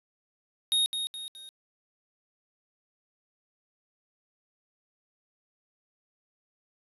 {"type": "tone with echo", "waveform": "square", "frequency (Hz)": 3730, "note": "A#7", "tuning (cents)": 0, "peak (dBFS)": -23, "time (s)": [0.72, 0.86], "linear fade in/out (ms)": 0, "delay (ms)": 210, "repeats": 3, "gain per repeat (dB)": -7, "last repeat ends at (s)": 1.49, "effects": ["resampled to 32000 Hz", "10-bit"]}